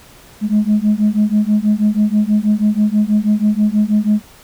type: beating tone pair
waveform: sine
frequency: 207.7 / 213.9 Hz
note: G#3 / A3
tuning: 0 / -49 cents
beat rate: 6.2 Hz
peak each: -13 / -13 dBFS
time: 0.41-4.22 s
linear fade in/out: 50 ms
effects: tanh soft clip ceiling -6 dBFS + pink hiss -43 dBFS RMS until 4.43 s